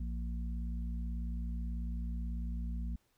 harmonic tone, 58.27 Hz, A#1, in tune, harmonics 1 / 3 / 4, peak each -35 / -45 / -47 dBFS, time 0-2.96 s, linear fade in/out 5 ms, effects pink hiss -75 dBFS RMS until 3.17 s

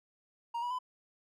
triangle tone with pitch steps, 937 / 971.2 / 1006.6 Hz, A#5 / B5 / B5, +9 / -29 / +33 cents, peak -31 dBFS, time 0.54-0.789 s, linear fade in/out 10 ms, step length 83 ms, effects none

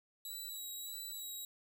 10% pulse tone with vibrato, 3900 Hz, B7, 23 cents flat, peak -36 dBFS, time 0.25-1.45 s, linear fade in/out 2 ms, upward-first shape sine, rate 1.6 Hz, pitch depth 30 cents each way, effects none

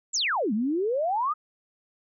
sine exponential two-way sweep, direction down then up, 7920 to 200 to 1285 Hz, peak -23 dBFS, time 0.13-1.34 s, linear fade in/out 20 ms, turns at 0.53 s, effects none

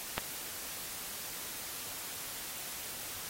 click, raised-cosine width 0.3 ms, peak -14 dBFS, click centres 0.18 s, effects white hiss -42 dBFS RMS until 3.29 s + AAC 48 kbps

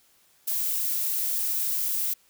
violet noise, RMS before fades -27 dBFS, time 0.47-2.14 s, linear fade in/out 10 ms, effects white hiss -62 dBFS RMS until 2.29 s

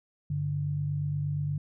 sine tone pair together, 97.3 / 145.79 Hz, G2 / D3, -12 / -12 cents, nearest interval perfect fifth, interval 700 cents, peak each -35 / -28 dBFS, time 0.3-1.58 s, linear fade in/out 5 ms, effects none

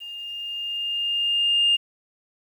sine tone with level ramp, 2817 Hz, F7, 14 cents sharp, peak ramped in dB -34 to -14 dBFS, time 0-1.77 s, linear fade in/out 20 ms, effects tanh soft clip ceiling -12 dBFS + 9-bit

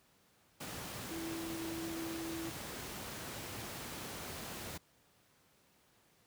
sine tone in noise, 329.2 Hz, E4, 2 cents flat, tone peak -40 dBFS, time 1.1-2.5 s, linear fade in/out 10 ms, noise pink, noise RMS -44 dBFS, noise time 0.6-4.78 s, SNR +1 dB, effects pink hiss -69 dBFS RMS until 6.26 s + high-pass 80 Hz 12 dB/octave

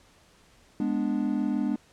triangle chord, G# diminished, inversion none, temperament equal, 207.7 / 246.9 / 293.7 Hz, G#3 / B3 / D4, 0 / 0 / 0 cents, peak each -27 dBFS, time 0.8-1.76 s, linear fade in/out 2 ms, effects pink hiss -59 dBFS RMS until 1.92 s + low-pass 9000 Hz 12 dB/octave

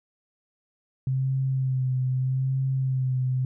sine tone with vibrato, 130.81 Hz, C3, in tune, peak -22 dBFS, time 1.07-3.45 s, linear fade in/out 2 ms, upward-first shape sine, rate 0.8 Hz, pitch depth 32 cents each way, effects none

